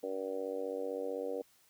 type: harmonic tone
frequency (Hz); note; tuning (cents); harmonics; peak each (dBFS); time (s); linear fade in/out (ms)
95.7; G2; -41; 3 / 4 / 5 / 6 / 7 / 8; -44 / -45 / -37 / -42 / -52 / -52; 0.03-1.42; 5
effects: white hiss -67 dBFS RMS until 1.69 s